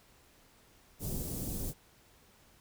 pink band-stop noise, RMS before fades -37 dBFS, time 0.99-1.74 s, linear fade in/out 50 ms, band 360 to 8700 Hz, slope 12 dB/octave, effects pink hiss -63 dBFS RMS until 2.6 s

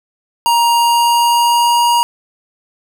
square tone with pitch glide, 940 to 949.8 Hz, A#5 to A#5, +14 to +32 cents, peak -10 dBFS, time 0.46-2.03 s, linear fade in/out 0 ms, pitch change +18 cents, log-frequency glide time 0.71-1.82 s, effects none

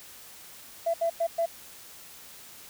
sine tone bursts at uneven times, 670 Hz, E5, 28 cents sharp, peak -22 dBFS, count 4, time 0.86-0.94 / 1.01-1.1 / 1.2-1.27 / 1.38-1.46 s, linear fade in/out 10 ms, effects tanh soft clip ceiling -18 dBFS + white hiss -48 dBFS RMS until 2.69 s

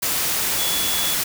sine tone in noise, 3405 Hz, G#7, 42 cents sharp, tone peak -26 dBFS, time 0.58-1.15 s, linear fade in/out 10 ms, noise white, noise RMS -22 dBFS, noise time 0.02-1.24 s, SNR -7 dB, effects none

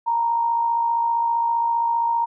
sine tone with amplitude modulation, 931 Hz, A#5, 2 cents flat, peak -16 dBFS, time 0.06-2.26 s, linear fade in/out 20 ms, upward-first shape sine, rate 55.2 Hz, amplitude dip 40%, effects none

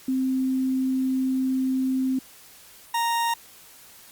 sine / 40% pulse tone pair in turn, 261.2 / 930.8 Hz, C4 / A#5, -3 / -3 cents, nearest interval octave + minor seventh, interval 2200 cents, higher second, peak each -21 dBFS, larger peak neither, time 0.08-2.19 / 2.94-3.34 s, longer first, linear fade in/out 5 ms, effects white hiss -49 dBFS RMS until 4.11 s + Opus 48 kbps

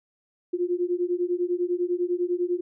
sine beating tone pair, 349.2 / 359.2 Hz, F4 / F4, 0 / +49 cents, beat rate 10 Hz, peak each -26 dBFS, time 0.53-2.61 s, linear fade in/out 10 ms, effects none

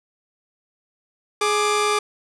sawtooth tone pair together, 418.1 / 1184.3 Hz, G#4 / D6, +12 / +14 cents, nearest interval octave + tritone, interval 1802 cents, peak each -17 dBFS, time 1.41-1.99 s, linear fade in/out 5 ms, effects resampled to 24000 Hz + 7-bit

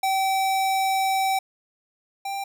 square tone pair in turn, 770 / 788 Hz, G5 / G5, -31 / +9 cents, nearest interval unison, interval 40 cents, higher second, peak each -21 / -28 dBFS, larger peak first, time 0.03-1.39 / 2.25-2.44 s, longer first, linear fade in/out 5 ms, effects none

